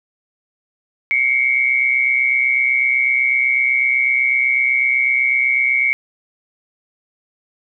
sine tone pair together, 2152 / 2280 Hz, C7 / C#7, +48 / +48 cents, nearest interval minor second, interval 100 cents, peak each -16 dBFS, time 1.11-5.93 s, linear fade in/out 0 ms, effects none

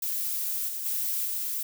violet noise with level steps, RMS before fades -30 / -34 / -29 / -31 dBFS, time 0.02-1.63 s, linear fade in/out 5 ms, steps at 0.68 / 0.85 / 1.25 s, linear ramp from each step 10 ms, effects none

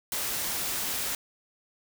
white noise, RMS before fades -31 dBFS, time 0.12-1.15 s, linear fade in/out 2 ms, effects none

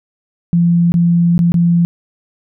sine tone with dropouts, 171.4 Hz, F3, 32 cents flat, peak -8 dBFS, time 0.53-1.85 s, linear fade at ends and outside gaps 0 ms, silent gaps 0.92-0.941 / 1.379-1.391 / 1.52-1.542 s, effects none

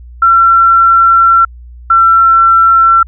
sine tone pair in turn, 1355 / 1349 Hz, E6 / E6, +47 / +40 cents, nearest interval unison, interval 7 cents, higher first, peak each -3 dBFS, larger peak neither, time 0.22-1.45 / 1.9-3.03 s, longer first, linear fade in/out 5 ms, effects added 60 Hz sine -29 dBFS peak until 3.07 s

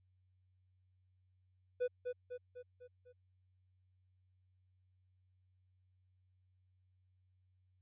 triangle tone with echo, 495.4 Hz, B4, 5 cents sharp, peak -30 dBFS, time 1.8-1.88 s, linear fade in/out 20 ms, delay 250 ms, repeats 5, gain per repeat -5 dB, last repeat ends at 3.13 s, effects added 92 Hz sine -70 dBFS peak until 7.81 s + resampled to 8000 Hz

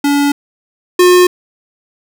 square tone pair in turn, 285.4 / 359.6 Hz, D4 / F#4, -49 / -49 cents, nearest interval major third, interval 400 cents, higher second, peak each -10 / -5 dBFS, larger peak second, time 0.04-0.32 / 0.99-1.27 s, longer neither, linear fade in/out 5 ms, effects none

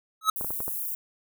square tone with exponential growth, 1284 Hz, E6, 46 cents flat, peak -16 dBFS, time 0.21-0.3 s, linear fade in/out 5 ms, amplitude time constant 18 ms
white high-pass noise, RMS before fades -32 dBFS, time 0.36-0.95 s, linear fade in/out 2 ms, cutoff 11000 Hz, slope 24 dB/octave
clicks, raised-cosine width 1 ms, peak -22 dBFS, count 5, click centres 0.411 / 0.446 / 0.506 / 0.604 / 0.68 s
effects none

